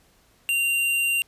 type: tone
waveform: square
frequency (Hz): 2773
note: F7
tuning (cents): -13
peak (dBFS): -21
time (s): 0.49-1.22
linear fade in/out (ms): 0
effects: pink hiss -60 dBFS RMS until 1.27 s + resampled to 32000 Hz